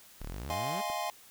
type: exponential sweep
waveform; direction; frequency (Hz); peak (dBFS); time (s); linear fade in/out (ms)
sawtooth; up; 30.3 to 217.4; -34; 0.2-0.82; 20
type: chord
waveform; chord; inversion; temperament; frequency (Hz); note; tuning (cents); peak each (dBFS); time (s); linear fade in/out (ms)
square; F minor seventh; third; equal; 622.3 / 698.5 / 830.6 / 1046.5; Eb5 / F5 / Ab5 / C6; 0 / 0 / 0 / 0; -41 / -38 / -38 / -39; 0.5-1.1; 0
type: clicks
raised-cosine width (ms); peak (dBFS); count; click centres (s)
1; -29; 2; 0.51 / 0.9
effects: white hiss -56 dBFS RMS until 1.3 s